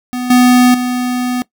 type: tone with level steps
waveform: square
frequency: 248.6 Hz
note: B3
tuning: 12 cents sharp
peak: -18 / -6 / -15 dBFS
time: 0.13-1.42 s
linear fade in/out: 0 ms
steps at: 0.3 / 0.74 s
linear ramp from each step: 5 ms
effects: noise-tail reverb RT60 0.1 s tail -20 dB re dry